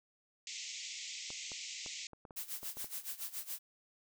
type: band-pass noise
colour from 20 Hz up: white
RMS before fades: -45 dBFS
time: 0.47-2.07 s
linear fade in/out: 2 ms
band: 2000 to 7500 Hz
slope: 96 dB/octave
type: clicks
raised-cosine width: 1 ms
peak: -36 dBFS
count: 9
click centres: 1.304 / 1.518 / 1.862 / 2.133 / 2.252 / 2.308 / 2.631 / 2.771 / 2.844 s
type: noise with tremolo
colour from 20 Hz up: blue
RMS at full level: -40 dBFS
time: 2.36-3.59 s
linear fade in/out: 10 ms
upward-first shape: sine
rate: 7.1 Hz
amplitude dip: 85%
effects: none

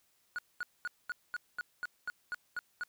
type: tone bursts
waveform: triangle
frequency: 1454 Hz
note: F#6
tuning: 31 cents flat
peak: -32 dBFS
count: 11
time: 0.36-2.835 s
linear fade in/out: 0 ms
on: 25 ms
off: 220 ms
effects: white hiss -72 dBFS RMS until 2.88 s

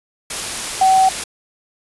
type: tone in noise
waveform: sine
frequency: 760 Hz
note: F#5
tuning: 46 cents sharp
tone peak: -9 dBFS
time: 0.81-1.09 s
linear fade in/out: 5 ms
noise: white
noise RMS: -24 dBFS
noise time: 0.3-1.24 s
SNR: +12 dB
effects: resampled to 24000 Hz

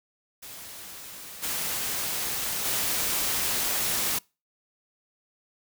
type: noise with level steps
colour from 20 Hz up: white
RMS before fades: -42 / -30 / -27 dBFS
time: 0.42-4.19 s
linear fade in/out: 10 ms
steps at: 1.42 / 2.64 s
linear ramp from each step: 20 ms
effects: noise-tail reverb RT60 0.3 s tail -26 dB re dry

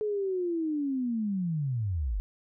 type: linear sweep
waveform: sine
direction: down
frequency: 430.6 to 42.63 Hz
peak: -27 dBFS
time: 0.01-2.2 s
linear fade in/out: 0 ms
effects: none

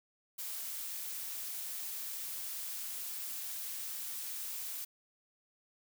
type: noise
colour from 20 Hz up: blue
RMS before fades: -41 dBFS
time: 0.38-4.85 s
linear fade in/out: 10 ms
effects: none

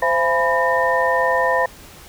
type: tone cluster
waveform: sine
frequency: 519 / 676 / 838 / 991 / 1822 Hz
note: C5 / E5 / G#5 / B5 / A#6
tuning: -14 / +43 / +15 / +6 / -40 cents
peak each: -20 / -22 / -27 / -20 / -21 dBFS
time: 0.02-1.66 s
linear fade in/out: 5 ms
effects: pink hiss -42 dBFS RMS until 2.08 s

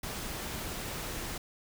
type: noise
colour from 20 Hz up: pink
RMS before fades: -38 dBFS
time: 0.03-1.38 s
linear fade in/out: 5 ms
effects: none

